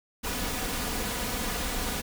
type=noise with comb filter; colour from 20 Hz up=pink; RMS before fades=-31 dBFS; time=0.23-2.02 s; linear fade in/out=20 ms; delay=4.1 ms; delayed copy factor=+0.55; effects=none